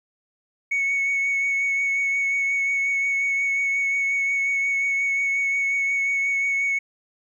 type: tone with vibrato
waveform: sine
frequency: 2217 Hz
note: C#7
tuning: in tune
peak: -18 dBFS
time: 0.71-6.79 s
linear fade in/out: 10 ms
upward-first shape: triangle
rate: 5.6 Hz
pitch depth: 18 cents each way
effects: tanh soft clip ceiling -18 dBFS + 10-bit

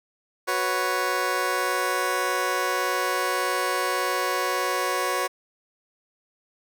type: chord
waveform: 15% pulse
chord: F# suspended fourth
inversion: none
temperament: just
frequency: 370 / 493.3 / 555 Hz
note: F#4 / B4 / C#5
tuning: 0 / -2 / +2 cents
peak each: -22 dBFS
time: 0.47-5.28 s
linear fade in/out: 20 ms
effects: none

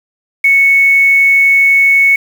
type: tone with quantisation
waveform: sine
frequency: 2212 Hz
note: C#7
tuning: 4 cents flat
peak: -5 dBFS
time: 0.44-2.16 s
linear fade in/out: 5 ms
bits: 5
effects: none

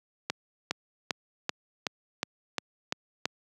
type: accelerating click train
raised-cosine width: 0.2 ms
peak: -10 dBFS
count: 9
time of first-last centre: 0.3-3.256 s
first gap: 410 ms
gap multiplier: 0.97
effects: high-pass 150 Hz 12 dB/octave

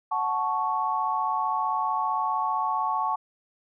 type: chord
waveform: sine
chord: F# minor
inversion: none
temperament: equal with one note detuned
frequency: 740 / 875.4 / 1108.7 Hz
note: F#5 / A5 / C#6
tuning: 0 / -9 / 0 cents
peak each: -31 / -27 / -27 dBFS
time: 0.11-3.16 s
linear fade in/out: 10 ms
effects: none

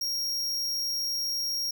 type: tone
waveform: 45% pulse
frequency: 5588 Hz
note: F8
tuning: in tune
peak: -28 dBFS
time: 0.01-1.71 s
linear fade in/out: 5 ms
effects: none

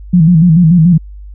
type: tone with vibrato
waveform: sine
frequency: 168.2 Hz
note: E3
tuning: 35 cents sharp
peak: -3 dBFS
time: 0.13-0.98 s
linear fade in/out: 10 ms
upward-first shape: square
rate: 6.9 Hz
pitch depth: 98 cents each way
effects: added 50 Hz sine -27 dBFS peak until 1.34 s

